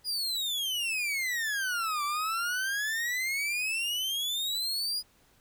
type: exponential two-way sweep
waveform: 40% pulse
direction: down then up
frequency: 4978 to 1155 to 4978 Hz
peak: -28 dBFS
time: 0.04-5.03 s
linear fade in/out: 50 ms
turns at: 2.04 s
effects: pink hiss -64 dBFS RMS until 5.4 s